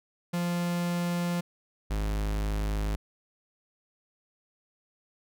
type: tone pair in turn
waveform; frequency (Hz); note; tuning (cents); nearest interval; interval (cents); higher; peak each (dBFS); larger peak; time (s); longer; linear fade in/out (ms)
45% pulse; 174.1 / 51.88; F3 / G#1; -5 / -1; octave + major sixth; 2096; first; -27; neither; 0.33-1.41 / 1.9-2.96; first; 10
effects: none